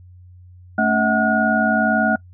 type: tone cluster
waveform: sine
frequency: 220.2 / 281.6 / 642 / 742 / 1444 Hz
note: A3 / C#4 / E5 / F#5 / F#6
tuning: +2 / +27 / -46 / +5 / -43 cents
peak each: -19 / -26 / -22 / -21 / -19 dBFS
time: 0.78-2.16 s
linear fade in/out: 5 ms
effects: noise-tail reverb RT60 0.1 s tail -23 dB re dry + added 90 Hz sine -41 dBFS peak until 2.33 s